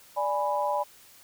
sine chord, G# diminished, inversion second, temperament equal, 587.3 / 830.6 / 987.8 Hz, D5 / G#5 / B5, 0 / 0 / 0 cents, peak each -29 dBFS, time 0.16-0.84 s, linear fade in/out 20 ms, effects white hiss -54 dBFS RMS until 1.23 s

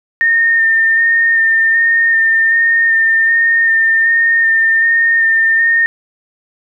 sine tone with vibrato, 1821 Hz, A#6, 41 cents flat, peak -8 dBFS, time 0.21-5.86 s, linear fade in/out 0 ms, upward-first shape square, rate 1.3 Hz, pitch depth 13 cents each way, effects none

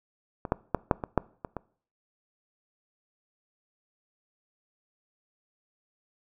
clicks, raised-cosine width 1 ms, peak -19 / -9 / -9 / -6 / -17 / -7 / -20 / -19 dBFS, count 8, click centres 0.452 / 0.521 / 0.747 / 0.912 / 1.038 / 1.177 / 1.448 / 1.567 s, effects noise-tail reverb RT60 0.5 s tail -22 dB re dry

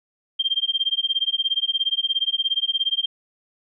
sine tone with tremolo, 3178 Hz, G7, 23 cents sharp, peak -16 dBFS, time 0.39-3.06 s, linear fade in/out 10 ms, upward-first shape sine, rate 17 Hz, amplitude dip 100%, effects none

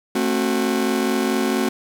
40% pulse chord, F# diminished, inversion first, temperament just, 222 / 266.4 / 370 Hz, A3 / C4 / F#4, +16 / +31 / 0 cents, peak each -22 dBFS, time 0.15-1.69 s, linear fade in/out 5 ms, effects none

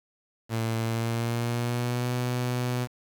sawtooth tone with pitch glide, 113.5 to 123.77 Hz, A#2 to B2, -46 to +4 cents, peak -22 dBFS, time 0.49-2.88 s, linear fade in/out 50 ms, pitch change +150 cents, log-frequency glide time 0.81-2.12 s, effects 8-bit

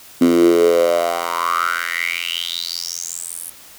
10% pulse tone with high-pass filter sweep, 85.3 Hz, F2, 40 cents flat, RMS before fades -18 dBFS, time 0.21-3.5 s, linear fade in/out 5 ms, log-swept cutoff 260 to 11000 Hz, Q 7.5, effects white hiss -42 dBFS RMS until 3.78 s

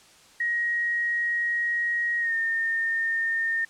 sine tone with pitch glide, 1889 to 1822.5 Hz, A#6 to A#6, +22 to -40 cents, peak -23 dBFS, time 0.4-3.65 s, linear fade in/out 5 ms, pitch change -62 cents, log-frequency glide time 2.19-2.34 s, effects white hiss -54 dBFS RMS until 3.69 s + low-pass 8000 Hz 12 dB/octave

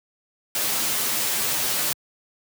white noise with comb filter, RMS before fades -24 dBFS, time 0.55-1.93 s, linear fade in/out 2 ms, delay 11 ms, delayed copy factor -1, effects high-pass 100 Hz 12 dB/octave

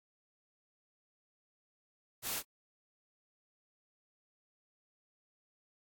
white noise, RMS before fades -37 dBFS, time 2.22-2.43 s, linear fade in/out 50 ms, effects AAC 64 kbps

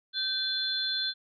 sine tone cluster, 1547 / 3476 / 4143 Hz, G6 / A7 / C8, -23 / -22 / -18 cents, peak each -36 / -31 / -31 dBFS, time 0.13-1.14 s, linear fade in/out 50 ms, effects none

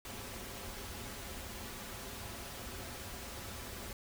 pink noise with comb filter, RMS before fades -45 dBFS, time 0.05-3.93 s, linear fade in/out 2 ms, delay 6.5 ms, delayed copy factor -0.55, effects none

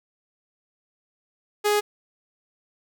sawtooth tone, 416.1 Hz, G#4, 3 cents sharp, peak -15 dBFS, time 1.64-1.81 s, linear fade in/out 20 ms, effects none

